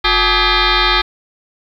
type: tone with frequency modulation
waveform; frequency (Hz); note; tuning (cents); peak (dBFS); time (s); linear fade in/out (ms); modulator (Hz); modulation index
sine; 1174.7; D6; 0; -10; 0.04-1.02; 10; 407; 7.5
effects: 8-bit